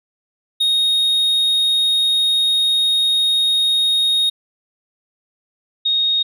triangle / sine tone pair in turn, 3729 / 3729 Hz, A#7 / A#7, 0 / 0 cents, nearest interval unison, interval 0 cents, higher neither, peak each -12 / -14 dBFS, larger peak first, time 0.6-4.3 / 5.85-6.23 s, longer first, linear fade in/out 10 ms, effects none

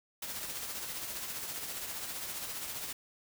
white noise with tremolo, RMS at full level -38 dBFS, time 0.22-2.93 s, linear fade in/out 5 ms, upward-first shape triangle, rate 15 Hz, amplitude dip 45%, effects none

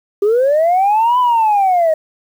sine linear two-way sweep, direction up then down, 392 to 1009 to 618 Hz, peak -8 dBFS, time 0.22-1.94 s, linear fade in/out 5 ms, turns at 1.19 s, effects tanh soft clip ceiling -7 dBFS + 7-bit

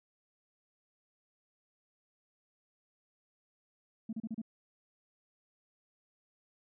sine tone bursts, 222.2 Hz, A3, 17 cents sharp, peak -34 dBFS, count 5, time 4.09-4.417 s, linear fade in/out 5 ms, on 39 ms, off 33 ms, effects tanh soft clip ceiling -31 dBFS

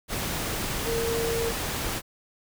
sine tone in noise, 460.5 Hz, A#4, 21 cents flat, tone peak -26 dBFS, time 0.84-1.53 s, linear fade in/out 50 ms, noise pink, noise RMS -30 dBFS, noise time 0.08-2.02 s, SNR +1 dB, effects none

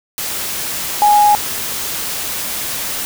sine tone in noise, 830.6 Hz, G#5, in tune, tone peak -7 dBFS, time 1.02-1.35 s, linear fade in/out 0 ms, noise white, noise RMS -22 dBFS, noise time 0.18-3.05 s, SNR +12 dB, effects none

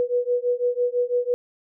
sine beating tone pair, 486.5 / 492.5 Hz, B4 / B4, -26 / -5 cents, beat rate 6 Hz, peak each -23 dBFS, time 0-1.34 s, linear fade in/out 0 ms, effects none

